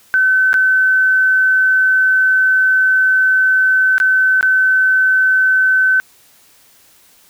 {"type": "tone with dropouts", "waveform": "sine", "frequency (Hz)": 1524, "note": "G6", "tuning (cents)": -49, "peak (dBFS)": -9, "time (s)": [0.14, 6], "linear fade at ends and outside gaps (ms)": 0, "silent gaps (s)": [[0.531, 0.541], [3.981, 4.001], [4.41, 4.428]], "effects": ["white hiss -49 dBFS RMS until 7.29 s"]}